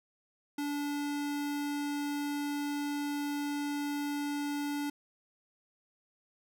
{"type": "tone", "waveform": "square", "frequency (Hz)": 289.3, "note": "D4", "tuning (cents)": -26, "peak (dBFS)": -33, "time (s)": [0.58, 4.9], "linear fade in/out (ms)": 5, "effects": []}